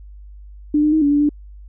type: tone with pitch steps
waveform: sine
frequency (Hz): 297.7 / 302.5 / 314.2 / 286.6 / 290.3 / 294.4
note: D4 / D#4 / D#4 / D4 / D4 / D4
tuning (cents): +24 / -49 / +17 / -42 / -20 / +4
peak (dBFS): -12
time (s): 0.74-1.292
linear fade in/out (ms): 5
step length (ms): 92
effects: added 50 Hz sine -36 dBFS peak until 1.68 s